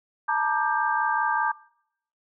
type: tone cluster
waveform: sine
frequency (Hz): 878 / 943 / 1188 / 1582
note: A5 / A#5 / D6 / G6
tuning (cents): -4 / +20 / +20 / +15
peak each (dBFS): -27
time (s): 0.28-1.52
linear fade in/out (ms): 10
effects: noise-tail reverb RT60 0.7 s tail -23 dB re dry